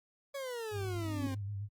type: exponential sweep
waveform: 40% pulse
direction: down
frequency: 566 to 258.5 Hz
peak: -37 dBFS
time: 0.34-1.35 s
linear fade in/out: 10 ms
type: tone with vibrato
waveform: sine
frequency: 101 Hz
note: G#2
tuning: 48 cents flat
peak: -36 dBFS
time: 0.71-1.69 s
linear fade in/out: 50 ms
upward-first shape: square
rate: 7.8 Hz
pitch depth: 40 cents each way
type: tone with exponential growth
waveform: sine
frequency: 261.7 Hz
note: C4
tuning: in tune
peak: -32 dBFS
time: 0.92-1.27 s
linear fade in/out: 2 ms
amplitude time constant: 76 ms
effects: Opus 48 kbps